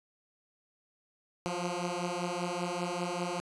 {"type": "beating tone pair", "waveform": "10% pulse", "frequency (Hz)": [173.8, 178.9], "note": ["F3", "F3"], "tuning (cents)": [-8, 42], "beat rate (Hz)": 5.1, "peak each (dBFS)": -27, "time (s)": [1.46, 3.4], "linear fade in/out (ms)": 0, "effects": ["resampled to 22050 Hz"]}